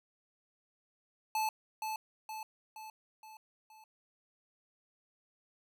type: tone with echo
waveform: square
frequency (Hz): 870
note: A5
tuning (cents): -20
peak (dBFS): -31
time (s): 1.35-1.49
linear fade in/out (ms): 2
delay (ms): 470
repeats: 5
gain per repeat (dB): -5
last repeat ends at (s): 3.84
effects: none